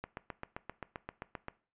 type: click train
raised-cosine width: 0.5 ms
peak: -24 dBFS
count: 12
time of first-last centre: 0.04-1.484 s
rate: 7.62 Hz
effects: noise-tail reverb RT60 0.4 s tail -19 dB re dry + resampled to 8000 Hz